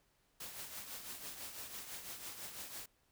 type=noise with tremolo; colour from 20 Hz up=white; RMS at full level=-45 dBFS; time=0.4-2.86 s; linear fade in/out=5 ms; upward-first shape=triangle; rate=6 Hz; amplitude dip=60%; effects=pink hiss -75 dBFS RMS until 3.11 s